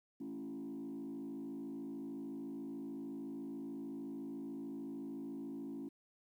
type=tone with frequency modulation; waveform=sine; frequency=277.9 Hz; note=C#4; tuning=4 cents sharp; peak=-40 dBFS; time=0.2-5.89 s; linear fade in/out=10 ms; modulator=53.7 Hz; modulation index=1.1; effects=tanh soft clip ceiling -39 dBFS + 12-bit